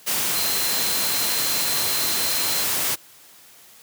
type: tone in noise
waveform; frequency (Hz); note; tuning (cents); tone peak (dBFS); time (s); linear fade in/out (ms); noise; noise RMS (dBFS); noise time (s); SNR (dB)
sine; 4108; C8; -33; -28; 0.34-2.65; 20; white; -23; 0.06-2.96; -8
effects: white hiss -49 dBFS RMS until 3.82 s + high-pass 100 Hz 12 dB/octave